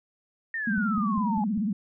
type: exponential sweep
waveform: sine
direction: down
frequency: 1855 to 824 Hz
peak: -28 dBFS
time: 0.54-1.44 s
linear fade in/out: 2 ms
type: tone with vibrato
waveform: sine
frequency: 209.7 Hz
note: G#3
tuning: 17 cents sharp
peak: -24 dBFS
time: 0.67-1.73 s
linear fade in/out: 5 ms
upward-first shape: triangle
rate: 17 Hz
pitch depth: 210 cents each way
type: click train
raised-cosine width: 5 ms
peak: -28 dBFS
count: 5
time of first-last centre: 0.78-1.577 s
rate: 5.02 Hz
effects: none